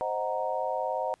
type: chord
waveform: sine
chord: C half-diminished seventh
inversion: none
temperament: equal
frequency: 523.3 / 622.3 / 740 / 932.3 Hz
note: C5 / Eb5 / Gb5 / Bb5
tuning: 0 / 0 / 0 / 0 cents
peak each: -33 dBFS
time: 0.01-1.14 s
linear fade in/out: 0 ms
effects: pink hiss -65 dBFS RMS until 1.2 s + resampled to 24000 Hz